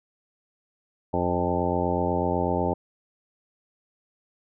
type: harmonic tone with a mistuned harmonic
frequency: 88.1 Hz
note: F2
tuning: 16 cents sharp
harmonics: 1 / 2 / 3 / 4 / 5 / 6 / 7 / 9 / 10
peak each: -31 / -31 / -31 / -31 / -31 / -31 / -31 / -31 / -31 dBFS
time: 1.13-2.74 s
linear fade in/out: 10 ms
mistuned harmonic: 1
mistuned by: -31 cents
effects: none